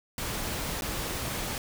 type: noise with dropouts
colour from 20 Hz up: pink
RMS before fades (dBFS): -33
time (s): 0.18-1.58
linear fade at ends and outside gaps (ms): 1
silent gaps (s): 0.81-0.821
effects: none